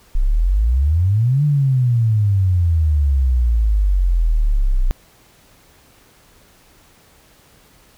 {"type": "exponential two-way sweep", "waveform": "sine", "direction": "up then down", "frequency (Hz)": [30.09, 150, 30.09], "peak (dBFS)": -12, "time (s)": [0.15, 4.91], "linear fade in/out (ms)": 0, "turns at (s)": 1.44, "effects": ["pink hiss -51 dBFS RMS until 7.97 s"]}